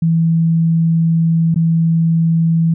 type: tone with dropouts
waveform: sine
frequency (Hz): 164.5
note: E3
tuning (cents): -3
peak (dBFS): -10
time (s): 0.02-2.74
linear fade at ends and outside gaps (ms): 5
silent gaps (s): 1.544-1.559
effects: none